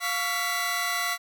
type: tone cluster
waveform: sawtooth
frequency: 705 / 1125 / 1373 / 1983 Hz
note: F5 / C#6 / F6 / B6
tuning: +16 / +25 / -30 / +7 cents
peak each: -30 / -28 / -31 / -25 dBFS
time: 0-1.18 s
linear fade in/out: 50 ms
effects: none